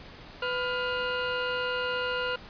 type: tone pair together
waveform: 30% pulse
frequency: 500 / 1414.2 Hz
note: B4 / F6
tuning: +21 / +21 cents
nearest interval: octave + tritone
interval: 1800 cents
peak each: -28 dBFS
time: 0.42-2.36 s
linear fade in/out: 5 ms
effects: pink hiss -47 dBFS RMS until 2.49 s + resampled to 11025 Hz